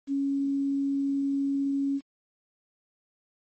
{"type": "tone with quantisation", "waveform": "sine", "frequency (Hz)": 277.2, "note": "C#4", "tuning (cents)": 0, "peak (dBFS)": -24, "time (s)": [0.07, 2.01], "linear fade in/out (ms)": 50, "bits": 9, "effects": ["MP3 32 kbps"]}